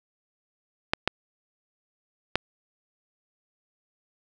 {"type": "clicks", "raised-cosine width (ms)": 0.3, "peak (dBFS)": -5, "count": 3, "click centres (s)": [0.935, 1.076, 2.356], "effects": []}